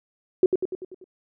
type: tone with echo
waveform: sine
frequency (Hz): 370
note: F#4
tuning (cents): 0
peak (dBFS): -12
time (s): 0.43-0.46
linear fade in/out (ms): 2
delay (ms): 97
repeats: 6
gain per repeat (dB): -5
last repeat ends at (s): 1.042
effects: none